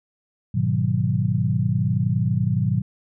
sine chord, G# minor seventh, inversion none, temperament equal, 103.83 / 123.47 / 155.56 / 185 Hz, G#2 / B2 / D#3 / F#3, 0 / 0 / 0 / 0 cents, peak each -24 / -22 / -25 / -25 dBFS, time 0.54-2.82 s, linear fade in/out 10 ms, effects none

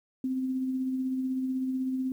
sine tone with tremolo, 260 Hz, C4, 11 cents flat, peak -26 dBFS, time 0.24-2.12 s, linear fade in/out 2 ms, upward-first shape sine, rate 16 Hz, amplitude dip 30%, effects 10-bit

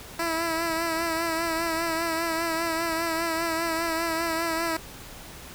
10% pulse tone with vibrato, 329.6 Hz, E4, in tune, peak -17 dBFS, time 0.19-4.77 s, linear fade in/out 5 ms, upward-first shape triangle, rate 5 Hz, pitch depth 50 cents each way, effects pink hiss -43 dBFS RMS until 5.54 s

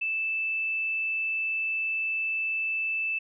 sine tone, 2637 Hz, E7, in tune, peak -26 dBFS, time 0.01-3.19 s, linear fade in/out 10 ms, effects none

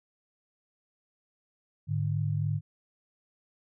sine tone pair together, 105.1 / 148.63 Hz, G#2 / D3, +21 / +21 cents, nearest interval tritone, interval 600 cents, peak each -29 / -29 dBFS, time 1.87-2.61 s, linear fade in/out 50 ms, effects none

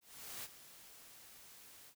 white noise with ADSR envelope, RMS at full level -45 dBFS, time 0.01-1.95 s, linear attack 430 ms, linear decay 32 ms, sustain -13 dB, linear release 69 ms, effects none

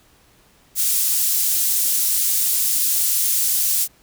pink high-pass noise, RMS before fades -19 dBFS, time 0.75-3.88 s, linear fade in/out 50 ms, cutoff 8500 Hz, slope 12 dB/octave, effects pink hiss -55 dBFS RMS until 4.02 s

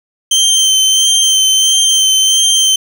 25% pulse tone with vibrato, 3121 Hz, G7, 8 cents flat, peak -4 dBFS, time 0.31-2.76 s, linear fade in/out 5 ms, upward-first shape sine, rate 1.5 Hz, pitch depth 19 cents each way, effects none

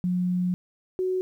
sine tone pair in turn, 180.1 / 371 Hz, F#3 / F#4, -46 / +5 cents, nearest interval octave + minor second, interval 1251 cents, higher second, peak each -22 / -23 dBFS, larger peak first, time 0.04-0.54 / 0.99-1.21 s, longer first, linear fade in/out 0 ms, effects 10-bit

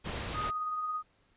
pink noise, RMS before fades -37 dBFS, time 0.04-0.51 s, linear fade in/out 20 ms
sine tone with tremolo, 1244.5 Hz, D#6, in tune, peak -30 dBFS, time 0.33-1.03 s, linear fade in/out 50 ms, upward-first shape triangle, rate 18 Hz, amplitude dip 35%
effects pink hiss -69 dBFS RMS until 1.36 s + resampled to 8000 Hz

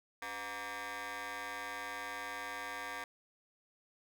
15% pulse ring-modulated tone, 220 Hz, A3, in tune, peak -31 dBFS, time 0.22-3.04 s, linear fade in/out 2 ms, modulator 1380 Hz, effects none

